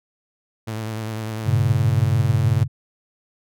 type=tone with vibrato; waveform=sawtooth; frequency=110 Hz; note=A2; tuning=in tune; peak=-22 dBFS; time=0.67-2.64 s; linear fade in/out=10 ms; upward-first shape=sine; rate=10 Hz; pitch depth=48 cents each way
type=chord; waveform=sine; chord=G diminished; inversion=none; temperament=equal; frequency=98 / 116.54 / 138.59 Hz; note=G2 / Bb2 / Db3; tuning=0 / 0 / 0 cents; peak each=-20 dBFS; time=1.44-2.68 s; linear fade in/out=50 ms
effects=none